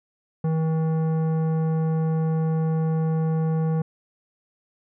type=tone with tanh clipping; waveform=sine; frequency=160 Hz; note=D#3; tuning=49 cents sharp; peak=-22 dBFS; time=0.44-3.82 s; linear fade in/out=5 ms; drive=13 dB; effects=none